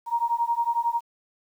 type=beating tone pair; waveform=sine; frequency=932.3 / 943.3 Hz; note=A#5 / A#5; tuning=0 / +20 cents; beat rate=11 Hz; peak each=-25 dBFS; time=0.06-1.01 s; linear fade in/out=50 ms; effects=9-bit